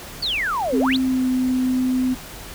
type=exponential two-way sweep; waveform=sine; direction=down then up; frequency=4699 to 387.9 to 4699 Hz; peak=-20 dBFS; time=0.22-0.97 s; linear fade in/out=10 ms; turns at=0.79 s
type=tone with pitch glide; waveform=sine; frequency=261.6 to 255.6 Hz; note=C4 to C4; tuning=0 to -40 cents; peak=-17 dBFS; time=0.72-2.15 s; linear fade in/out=20 ms; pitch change=-40 cents; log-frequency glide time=0.94-1.29 s
effects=added 47 Hz sine -44 dBFS peak until 2.54 s + pink hiss -37 dBFS RMS until 2.54 s